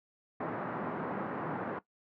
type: band-pass noise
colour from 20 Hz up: pink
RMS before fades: -37 dBFS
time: 0.4-1.79 s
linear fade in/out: 5 ms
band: 160 to 1500 Hz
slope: 24 dB/octave
effects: noise-tail reverb RT60 0.1 s tail -17 dB re dry